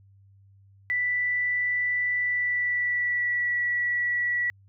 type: tone with pitch glide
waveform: sine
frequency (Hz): 1975.5 to 1942.7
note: B6 to B6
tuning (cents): 0 to -29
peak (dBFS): -23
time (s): 0.9-4.5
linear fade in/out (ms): 0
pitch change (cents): -29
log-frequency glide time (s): 2.17-3.58
effects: added 98 Hz sine -53 dBFS peak until 4.68 s